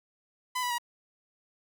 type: tone with pitch steps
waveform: sawtooth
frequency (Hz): 1006 / 981.3 / 957.2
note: B5 / B5 / A#5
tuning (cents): +32 / -11 / +46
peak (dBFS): -25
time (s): 0.55-0.784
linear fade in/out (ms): 10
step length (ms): 78
effects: none